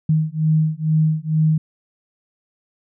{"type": "beating tone pair", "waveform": "sine", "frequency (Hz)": [155.56, 157.76], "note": ["D#3", "D#3"], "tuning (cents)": [0, 24], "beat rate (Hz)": 2.2, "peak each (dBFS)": -18, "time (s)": [0.09, 1.58], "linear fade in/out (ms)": 5, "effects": []}